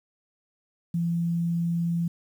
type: tone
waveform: sine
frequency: 169.6 Hz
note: E3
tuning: 50 cents sharp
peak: -23 dBFS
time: 0.94-2.08 s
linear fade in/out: 5 ms
effects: 9-bit